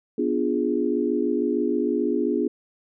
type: chord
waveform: sine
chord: B diminished seventh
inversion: none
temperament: equal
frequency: 246.9 / 293.7 / 349.2 / 415.3 Hz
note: B3 / D4 / F4 / Ab4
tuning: 0 / 0 / 0 / 0 cents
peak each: -26 dBFS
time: 0.18-2.48 s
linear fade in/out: 5 ms
effects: none